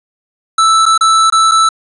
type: tone with dropouts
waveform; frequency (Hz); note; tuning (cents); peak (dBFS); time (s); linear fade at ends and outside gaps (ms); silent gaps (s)
square; 1318.5; E6; 0; -7; 0.58-1.69; 5; 0.856-0.862 / 0.978-1.009 / 1.301-1.323 / 1.513-1.517
effects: resampled to 24000 Hz + 7-bit